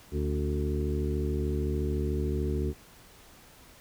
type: harmonic tone with a mistuned harmonic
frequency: 73.7 Hz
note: D2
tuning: 7 cents sharp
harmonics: 1 / 2 / 3 / 4 / 5 / 6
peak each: -29 / -35 / -37 / -38 / -34 / -39 dBFS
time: 0.11-2.74 s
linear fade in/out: 50 ms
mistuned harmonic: 4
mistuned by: -57 cents
effects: pink hiss -54 dBFS RMS until 3.8 s